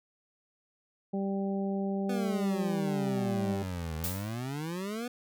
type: harmonic tone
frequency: 196 Hz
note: G3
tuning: in tune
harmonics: 1 / 2 / 3 / 4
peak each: -30 / -36 / -40 / -42 dBFS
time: 1.13-3.63 s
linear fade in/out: 10 ms
type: exponential two-way sweep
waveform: 25% pulse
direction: down then up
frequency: 249.8 to 77.78 to 249.8 Hz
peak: -30 dBFS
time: 2.09-5.08 s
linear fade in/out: 5 ms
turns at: 3.96 s
type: noise with exponential decay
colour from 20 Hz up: blue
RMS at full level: -32 dBFS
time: 4.04-4.43 s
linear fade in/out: 0 ms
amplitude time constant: 84 ms
effects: none